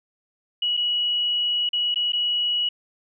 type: tone with dropouts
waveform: sine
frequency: 2925 Hz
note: F#7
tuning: 21 cents flat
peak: -20 dBFS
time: 0.62-2.69 s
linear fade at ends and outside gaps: 5 ms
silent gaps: 0.769-0.773 / 1.691-1.731 / 1.944-1.958 / 2.122-2.132 s
effects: none